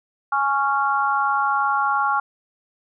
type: chord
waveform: sine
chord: Db major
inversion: second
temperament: just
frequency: 831.5 / 1108.7 / 1385.9 Hz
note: Ab5 / Db6 / F6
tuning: +2 / 0 / -14 cents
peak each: -22 dBFS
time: 0.32-2.2 s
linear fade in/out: 5 ms
effects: none